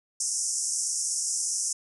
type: band-pass noise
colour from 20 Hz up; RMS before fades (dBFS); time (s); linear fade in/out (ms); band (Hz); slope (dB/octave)
pink; -29; 0.2-1.73; 5; 5400 to 10000; 96
effects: none